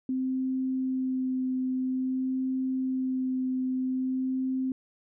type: tone with vibrato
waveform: sine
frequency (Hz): 259.2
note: C4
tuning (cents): -16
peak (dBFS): -26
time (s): 0.09-4.72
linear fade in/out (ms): 2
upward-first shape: sine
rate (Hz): 0.5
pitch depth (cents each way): 11
effects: none